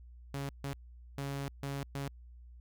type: tone bursts at uneven times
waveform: sawtooth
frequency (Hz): 139.2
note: C#3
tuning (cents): +8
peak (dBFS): -32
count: 5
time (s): 0.34-0.49 / 0.64-0.73 / 1.18-1.48 / 1.63-1.83 / 1.95-2.08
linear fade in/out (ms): 0
effects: added 60 Hz sine -50 dBFS peak until 2.6 s